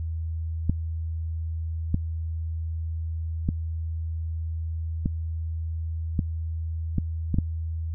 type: clicks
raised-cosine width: 5 ms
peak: -10 dBFS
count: 8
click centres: 0.696 / 1.944 / 3.489 / 5.059 / 6.192 / 6.983 / 7.343 / 7.386 s
effects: added 81 Hz sine -27 dBFS peak until 7.94 s